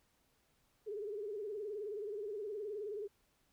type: tone with vibrato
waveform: sine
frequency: 416.1 Hz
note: G#4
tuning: 3 cents sharp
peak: -39 dBFS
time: 0.86-3.08 s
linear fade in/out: 20 ms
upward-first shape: sine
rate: 19 Hz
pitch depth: 100 cents each way
effects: pink hiss -75 dBFS RMS until 3.52 s